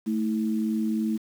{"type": "tone pair together", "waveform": "sine", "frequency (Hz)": [220, 323.1], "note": ["A3", "E4"], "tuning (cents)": [0, -35], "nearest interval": "perfect fifth", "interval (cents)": 665, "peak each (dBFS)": [-24, -30], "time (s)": [0.06, 1.18], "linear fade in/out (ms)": 20, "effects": ["8-bit"]}